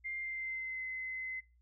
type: tone with pitch glide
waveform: sine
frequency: 2100 to 2048 Hz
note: C7 to C7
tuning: +6 to -38 cents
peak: -37 dBFS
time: 0.04-1.41 s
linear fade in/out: 20 ms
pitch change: -44 cents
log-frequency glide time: 0.2-0.84 s
effects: noise-tail reverb RT60 0.3 s tail -23 dB re dry + added 60 Hz sine -64 dBFS peak until 1.61 s